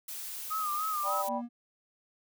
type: noise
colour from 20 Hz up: blue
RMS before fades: -40 dBFS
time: 0.08-1.29 s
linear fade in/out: 5 ms
type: tone with vibrato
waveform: sine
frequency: 1236 Hz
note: D#6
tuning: 12 cents flat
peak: -30 dBFS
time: 0.5-1.23 s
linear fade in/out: 20 ms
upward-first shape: sine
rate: 3.4 Hz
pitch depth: 76 cents each way
type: harmonic tone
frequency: 195.9 Hz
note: G3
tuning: 1 cent flat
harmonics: 3 / 4 / 5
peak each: -35 / -35 / -35 dBFS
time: 1.03-1.42 s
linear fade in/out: 50 ms
type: tone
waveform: triangle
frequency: 238.4 Hz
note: A#3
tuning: 39 cents sharp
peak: -33 dBFS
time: 1.27-1.49 s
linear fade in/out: 50 ms
effects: none